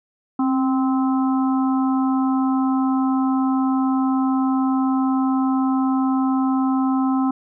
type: harmonic tone with a mistuned harmonic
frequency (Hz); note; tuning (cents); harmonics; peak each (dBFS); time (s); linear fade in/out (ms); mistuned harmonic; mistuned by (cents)
260; C4; -11; 1 / 3 / 4 / 5; -17 / -27 / -29 / -31; 0.39-7.31; 5; 1; +35
effects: none